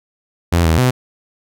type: tone with pitch steps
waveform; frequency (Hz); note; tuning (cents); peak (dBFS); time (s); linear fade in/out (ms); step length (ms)
sawtooth; 85.6 / 80.8 / 126.7; F2 / E2 / B2; -34 / -34 / +45; -7; 0.52-0.91; 10; 130
effects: none